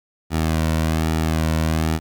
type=tone with flanger; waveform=sawtooth; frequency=79.7 Hz; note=D#2; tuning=42 cents sharp; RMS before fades=-20 dBFS; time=0.3-2 s; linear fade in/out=50 ms; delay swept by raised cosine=1.9 to 2.45 ms; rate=1.2 Hz; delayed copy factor=-0.55; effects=9-bit